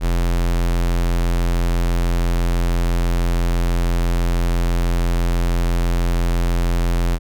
square tone, 43.04 Hz, F1, 25 cents flat, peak -16 dBFS, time 0-7.19 s, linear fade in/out 50 ms, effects none

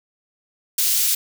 white high-pass noise, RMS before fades -19 dBFS, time 0.78-1.15 s, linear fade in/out 5 ms, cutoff 3600 Hz, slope 12 dB/octave, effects none

